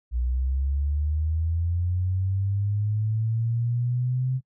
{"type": "linear sweep", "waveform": "sine", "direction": "up", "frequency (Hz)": [59.3, 130.81], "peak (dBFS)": -22, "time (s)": [0.11, 4.41], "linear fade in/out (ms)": 50, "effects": ["noise-tail reverb RT60 0.1 s tail -24 dB re dry"]}